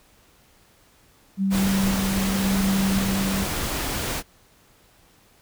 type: tone with tremolo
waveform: sine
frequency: 194 Hz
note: G3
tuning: 18 cents flat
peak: -19 dBFS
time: 1.37-3.46 s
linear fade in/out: 50 ms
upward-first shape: square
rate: 0.93 Hz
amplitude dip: 30%
type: noise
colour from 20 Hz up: pink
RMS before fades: -27 dBFS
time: 1.5-4.23 s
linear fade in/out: 50 ms
effects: pink hiss -57 dBFS RMS until 5.41 s